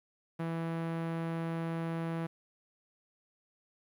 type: tone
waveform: sawtooth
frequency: 165.1 Hz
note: E3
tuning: 3 cents sharp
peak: -29 dBFS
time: 0.39-2.27 s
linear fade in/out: 10 ms
effects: low-pass 2000 Hz 12 dB/octave + 11-bit